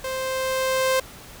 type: tone with level ramp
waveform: sawtooth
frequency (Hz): 523.3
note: C5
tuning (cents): 0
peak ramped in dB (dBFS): -23 to -14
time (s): 0.04-1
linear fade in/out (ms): 5
effects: pink hiss -43 dBFS RMS until 1.4 s